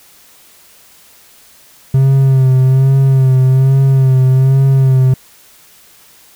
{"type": "tone with vibrato", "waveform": "triangle", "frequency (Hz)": 132.7, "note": "C3", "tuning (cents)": 25, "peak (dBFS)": -4, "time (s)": [1.94, 5.14], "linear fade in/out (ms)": 5, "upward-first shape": "sine", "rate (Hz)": 1.2, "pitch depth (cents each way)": 38, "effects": ["white hiss -44 dBFS RMS until 6.35 s"]}